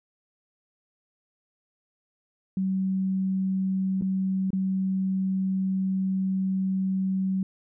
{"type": "tone with dropouts", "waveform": "sine", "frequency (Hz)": 190, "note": "F#3", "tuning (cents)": 46, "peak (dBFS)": -23, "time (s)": [2.57, 7.43], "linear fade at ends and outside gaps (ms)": 2, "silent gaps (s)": [[4.012, 4.021], [4.505, 4.531]], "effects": []}